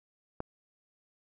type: click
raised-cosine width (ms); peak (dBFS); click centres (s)
1; -21; 0.404
effects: none